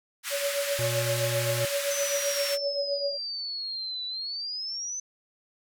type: band-pass noise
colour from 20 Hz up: pink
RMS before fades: -33 dBFS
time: 0.23-2.58 s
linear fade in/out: 50 ms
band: 1400 to 15000 Hz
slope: 24 dB/octave
type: tone with tremolo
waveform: sine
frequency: 565 Hz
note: C#5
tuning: 33 cents sharp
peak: -24 dBFS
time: 0.3-3.18 s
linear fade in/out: 50 ms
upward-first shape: triangle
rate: 7.7 Hz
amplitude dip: 80%
type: tone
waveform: square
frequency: 120 Hz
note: B2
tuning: 49 cents flat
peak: -30 dBFS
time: 0.79-1.65 s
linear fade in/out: 0 ms
type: exponential two-way sweep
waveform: sine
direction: down then up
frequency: 6150 to 3940 to 6150 Hz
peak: -31 dBFS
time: 1.91-5 s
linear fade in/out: 5 ms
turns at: 4.06 s
effects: none